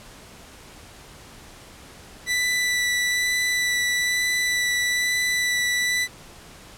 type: tone with vibrato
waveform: sawtooth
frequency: 1977 Hz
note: B6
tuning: 1 cent sharp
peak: -17 dBFS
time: 2.26-6.08 s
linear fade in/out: 50 ms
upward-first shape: sine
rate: 1.1 Hz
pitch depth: 10 cents each way
effects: pink hiss -45 dBFS RMS until 6.77 s + low-pass 11000 Hz 12 dB/octave